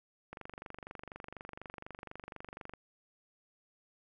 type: click train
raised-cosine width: 0.5 ms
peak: -29 dBFS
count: 59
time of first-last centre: 0.33-2.737 s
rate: 24.1 Hz
effects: none